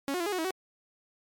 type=tone with pitch steps; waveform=sawtooth; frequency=277 / 361.2 / 339.4 / 413.3 / 367.1 / 321.4 / 376 Hz; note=C#4 / F#4 / F4 / G#4 / F#4 / E4 / F#4; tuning=-1 / -42 / -49 / -8 / -14 / -44 / +28 cents; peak=-25 dBFS; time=0.08-0.507 s; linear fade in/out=0 ms; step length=61 ms; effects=MP3 96 kbps